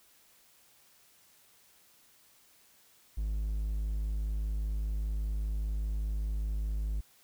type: tone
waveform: triangle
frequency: 52.5 Hz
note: G#1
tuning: 19 cents sharp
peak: -28 dBFS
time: 3.17-7.01 s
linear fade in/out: 10 ms
effects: white hiss -63 dBFS RMS until 7.23 s